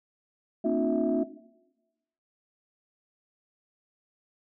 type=tone cluster; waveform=sine; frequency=231.2 / 266.2 / 304 / 357 / 655 Hz; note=A#3 / C4 / D#4 / F4 / E5; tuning=-14 / +30 / -40 / +38 / -11 cents; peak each=-29 dBFS; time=0.64-1.24 s; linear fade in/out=10 ms; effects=noise-tail reverb RT60 1.0 s tail -17 dB re dry + tanh soft clip ceiling -15 dBFS